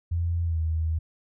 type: tone with pitch glide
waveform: sine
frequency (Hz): 85 to 80.23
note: F2 to E2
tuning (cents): -46 to -46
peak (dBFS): -23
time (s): 0.11-0.99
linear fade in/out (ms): 10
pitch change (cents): -100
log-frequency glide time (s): 0.44-0.59
effects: none

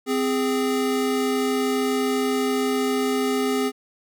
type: tone pair together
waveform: square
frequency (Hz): 259.5 / 412.4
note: C4 / G#4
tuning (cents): -14 / -12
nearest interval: minor sixth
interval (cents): 802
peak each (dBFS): -24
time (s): 0.06-3.72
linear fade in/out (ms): 50
effects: none

